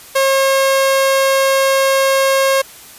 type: tone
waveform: sawtooth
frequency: 540 Hz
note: C#5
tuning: 45 cents flat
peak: -7 dBFS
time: 0.15-2.62 s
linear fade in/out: 10 ms
effects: white hiss -38 dBFS RMS until 2.98 s + resampled to 32000 Hz